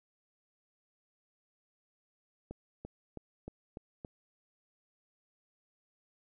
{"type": "accelerating click train", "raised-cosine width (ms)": 2, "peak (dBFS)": -29, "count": 6, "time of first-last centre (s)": [2.51, 4.048], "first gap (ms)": 340, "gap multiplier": 0.95, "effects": []}